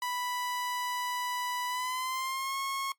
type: tone with pitch glide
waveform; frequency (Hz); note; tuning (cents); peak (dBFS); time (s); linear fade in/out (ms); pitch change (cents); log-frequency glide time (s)
sawtooth; 987.8 to 1089.7; B5 to C#6; 0 to -30; -28; 0.02-2.92; 2; +170; 1.67-2.58
effects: noise-tail reverb RT60 0.1 s tail -19 dB re dry + MP3 96 kbps